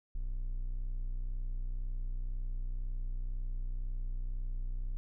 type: tone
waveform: triangle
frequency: 30.99 Hz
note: B0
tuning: 7 cents sharp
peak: -31 dBFS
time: 0.15-4.97 s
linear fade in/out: 0 ms
effects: none